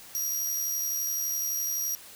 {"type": "tone with amplitude modulation", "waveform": "20% pulse", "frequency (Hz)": 5730, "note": "F8", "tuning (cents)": 44, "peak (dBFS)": -21, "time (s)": [0.15, 1.95], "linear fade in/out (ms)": 0, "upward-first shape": "sine", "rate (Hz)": 71.8, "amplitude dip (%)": 35, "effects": ["white hiss -48 dBFS RMS until 2.15 s"]}